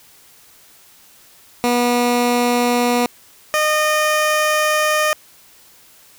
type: tone pair in turn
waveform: 15% pulse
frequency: 242.7 / 611.6 Hz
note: B3 / D#5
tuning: -30 / -30 cents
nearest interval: octave + major third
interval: 1600 cents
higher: second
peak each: -8 dBFS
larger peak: neither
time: 1.64-3.06 / 3.54-5.13 s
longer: second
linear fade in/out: 0 ms
effects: white hiss -48 dBFS RMS until 6.18 s